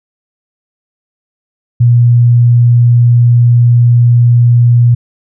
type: tone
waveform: sine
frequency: 120 Hz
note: B2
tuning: 49 cents flat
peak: -3 dBFS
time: 1.8-4.95 s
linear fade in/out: 10 ms
effects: none